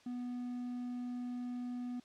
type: tone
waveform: triangle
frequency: 245.8 Hz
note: B3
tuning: 8 cents flat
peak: -36 dBFS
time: 0.06-2 s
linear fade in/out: 5 ms
effects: white hiss -64 dBFS RMS until 2.04 s + low-pass 5000 Hz 12 dB/octave

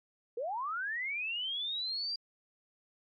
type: linear sweep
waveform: sine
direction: up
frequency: 440 to 4795 Hz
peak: -33 dBFS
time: 0.37-2.16 s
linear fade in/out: 5 ms
effects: MP3 96 kbps

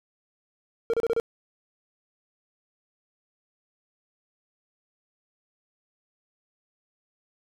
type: tone bursts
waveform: triangle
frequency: 461.1 Hz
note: A#4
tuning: 19 cents flat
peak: -19 dBFS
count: 5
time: 0.9-1.199 s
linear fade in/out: 0 ms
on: 35 ms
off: 31 ms
effects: none

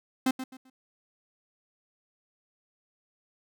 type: tone with echo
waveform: 45% pulse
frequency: 260.1 Hz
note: C4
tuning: 10 cents flat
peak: -22 dBFS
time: 0.26-0.31 s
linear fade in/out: 5 ms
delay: 130 ms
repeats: 3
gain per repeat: -11 dB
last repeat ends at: 0.7 s
effects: none

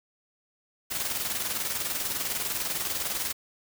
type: noise with tremolo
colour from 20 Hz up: white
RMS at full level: -29 dBFS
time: 0.9-3.33 s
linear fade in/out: 20 ms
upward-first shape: square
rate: 20 Hz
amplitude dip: 45%
effects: none

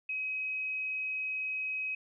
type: tone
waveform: sine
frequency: 2538 Hz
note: D#7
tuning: 34 cents sharp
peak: -32 dBFS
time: 0.09-1.95 s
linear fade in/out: 5 ms
effects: none

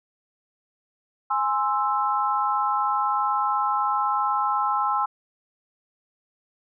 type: chord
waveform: sine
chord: Ab augmented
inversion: none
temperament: equal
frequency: 830.6 / 1046.5 / 1318.5 Hz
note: Ab5 / C6 / E6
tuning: 0 / 0 / 0 cents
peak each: -25 dBFS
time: 1.3-5.06 s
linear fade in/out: 10 ms
effects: none

